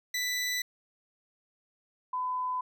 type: tone pair in turn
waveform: 20% pulse / sine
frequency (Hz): 1984 / 1007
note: B6 / B5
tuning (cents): +7 / +33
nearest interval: octave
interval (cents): 1174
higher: first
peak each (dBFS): -24 / -29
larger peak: first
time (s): 0.14-0.62 / 2.13-2.61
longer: neither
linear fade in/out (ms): 5
effects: none